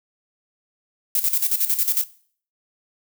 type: noise with tremolo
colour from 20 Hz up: violet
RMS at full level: -19 dBFS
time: 1.15-2.04 s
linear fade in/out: 2 ms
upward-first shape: square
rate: 11 Hz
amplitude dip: 70%
effects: noise-tail reverb RT60 0.5 s tail -19 dB re dry